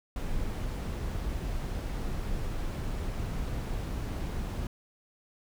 brown noise, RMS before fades -33 dBFS, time 0.16-4.67 s, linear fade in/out 2 ms, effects none

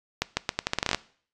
accelerating click train, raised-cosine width 0.2 ms, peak -6 dBFS, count 13, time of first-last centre 0.22-0.947 s, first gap 150 ms, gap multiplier 0.81, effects noise-tail reverb RT60 0.5 s tail -20 dB re dry + resampled to 24000 Hz

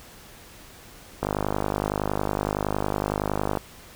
click train, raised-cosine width 1 ms, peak -10 dBFS, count 120, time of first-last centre 1.23-3.573 s, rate 50.8 Hz, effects pink hiss -47 dBFS RMS until 3.95 s

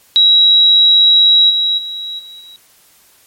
sine tone with level steps, 3868 Hz, B7, 37 cents flat, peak -5 / -11 / -21 / -31 / -34 dBFS, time 0.16-2.56 s, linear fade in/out 0 ms, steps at 1.49 / 1.77 / 2.18 / 2.39 s, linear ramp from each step 20 ms, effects white hiss -49 dBFS RMS until 3.26 s + MP3 64 kbps

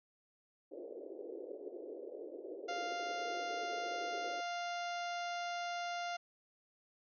white band-pass noise, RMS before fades -47 dBFS, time 0.71-4.41 s, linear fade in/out 10 ms, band 330 to 530 Hz, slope 48 dB/octave
harmonic tone, 698.5 Hz, F5, in tune, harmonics 1 / 2 / 3 / 4 / 5 / 6 / 7 / 8 / 9, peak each -39 / -45 / -49 / -51 / -53 / -55 / -56 / -57 / -58 dBFS, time 2.68-6.17 s, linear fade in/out 10 ms
effects none

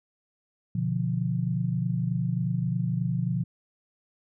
sine chord, B diminished, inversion none, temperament equal, 123.47 / 146.83 / 174.61 Hz, B2 / D3 / F3, 0 / 0 / 0 cents, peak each -28 / -31 / -28 dBFS, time 0.75-3.44 s, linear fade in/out 5 ms, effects none

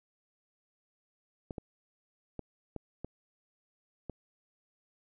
clicks, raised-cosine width 2 ms, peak -25 dBFS, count 6, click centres 1.508 / 1.582 / 2.393 / 2.763 / 3.046 / 4.097 s, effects none

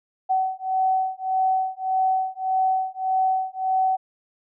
sine beating tone pair, 755 / 756.7 Hz, F#5 / F#5, +35 / +39 cents, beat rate 1.7 Hz, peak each -23 dBFS, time 0.29-3.97 s, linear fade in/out 20 ms, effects none

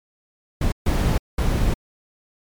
brown noise bursts at uneven times, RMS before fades -19 dBFS, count 3, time 0.61-0.72 / 0.86-1.18 / 1.38-1.74 s, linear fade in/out 5 ms, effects MP3 96 kbps

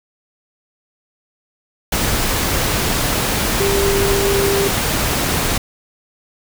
sine tone in noise, 396.7 Hz, G4, 21 cents sharp, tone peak -16 dBFS, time 3.6-4.68 s, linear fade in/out 5 ms, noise pink, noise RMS -18 dBFS, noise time 1.92-5.58 s, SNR -1 dB, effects none

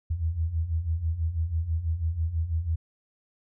sine beating tone pair, 77.78 / 83.88 Hz, D#2 / E2, 0 / +31 cents, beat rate 6.1 Hz, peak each -31 / -26 dBFS, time 0.1-2.76 s, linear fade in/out 10 ms, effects none

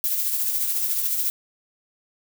violet noise with tremolo, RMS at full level -22 dBFS, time 0.04-1.3 s, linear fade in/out 0 ms, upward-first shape triangle, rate 14 Hz, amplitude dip 45%, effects none

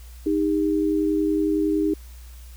sine tone pair together, 311.1 / 402 Hz, D#4 / G4, 0 / +44 cents, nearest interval major third, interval 444 cents, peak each -20 / -24 dBFS, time 0.26-1.94 s, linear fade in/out 5 ms, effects added 60 Hz sine -39 dBFS peak until 2.56 s + white hiss -52 dBFS RMS until 2.56 s

